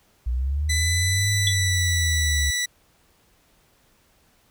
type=linear two-way sweep; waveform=sine; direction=up then down; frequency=58.27 to 103.83 to 70.1 Hz; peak=-21 dBFS; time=0.26-2.51 s; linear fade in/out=10 ms; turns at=1.31 s
type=tone with pitch glide; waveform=15% pulse; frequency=1996 to 1964 Hz; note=B6 to B6; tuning=+18 to -10 cents; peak=-16 dBFS; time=0.69-2.66 s; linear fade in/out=10 ms; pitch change=-28 cents; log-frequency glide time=0.98-1.83 s
type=tone with exponential decay; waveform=sine; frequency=3435 Hz; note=A7; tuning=42 cents flat; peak=-16 dBFS; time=1.47-1.56 s; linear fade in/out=2 ms; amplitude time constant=19 ms
effects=pink hiss -61 dBFS RMS until 4.5 s